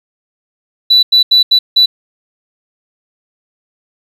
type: tone bursts at uneven times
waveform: sine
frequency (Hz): 3965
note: B7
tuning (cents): +6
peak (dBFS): -3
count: 5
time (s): 0.9-1.03 / 1.12-1.23 / 1.31-1.43 / 1.51-1.59 / 1.76-1.86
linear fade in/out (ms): 10
effects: tanh soft clip ceiling -1 dBFS + 7-bit